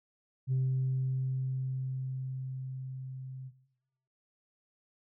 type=tone with level ramp; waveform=sine; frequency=130.81 Hz; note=C3; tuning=in tune; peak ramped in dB=-24 to -40 dBFS; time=0.47-3.52 s; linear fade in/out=50 ms; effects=noise-tail reverb RT60 1.0 s tail -19 dB re dry + tanh soft clip ceiling -24 dBFS